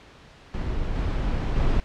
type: noise with level steps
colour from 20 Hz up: brown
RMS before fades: -27 / -24 / -21 dBFS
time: 0.54-1.8 s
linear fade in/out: 0 ms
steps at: 0.94 / 1.55 s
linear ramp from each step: 20 ms
effects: pink hiss -49 dBFS RMS until 1.84 s + low-pass 4000 Hz 12 dB/octave